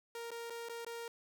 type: tone with dropouts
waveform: sawtooth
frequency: 466.2 Hz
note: A#4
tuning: in tune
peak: -38 dBFS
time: 0.15-1.08 s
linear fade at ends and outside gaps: 2 ms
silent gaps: 0.306-0.315 / 0.499-0.504 / 0.687-0.695 / 0.848-0.865 s
effects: 13-bit